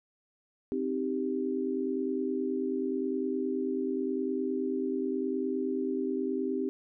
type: chord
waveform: sine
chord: C minor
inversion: none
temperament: equal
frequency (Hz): 261.6 / 311.1 / 392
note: C4 / Eb4 / G4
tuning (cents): 0 / 0 / 0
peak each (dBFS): -32 / -35 / -32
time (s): 0.72-6.69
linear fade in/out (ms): 0
effects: none